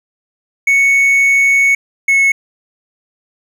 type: tone pair in turn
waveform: triangle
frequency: 2217 / 2194 Hz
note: C#7 / C#7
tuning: 0 / -18 cents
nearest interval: unison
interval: 18 cents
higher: first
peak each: -6 dBFS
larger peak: neither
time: 0.67-1.75 / 2.08-2.32 s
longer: first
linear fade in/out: 5 ms
effects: none